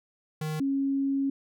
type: tone pair in turn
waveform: square / sine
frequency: 154.9 / 274.3 Hz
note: D#3 / C#4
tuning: -7 / -18 cents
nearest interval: minor seventh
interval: 989 cents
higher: second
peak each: -30 / -24 dBFS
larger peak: second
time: 0.41-0.6 / 0.6-1.3 s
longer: second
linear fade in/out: 5 ms
effects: none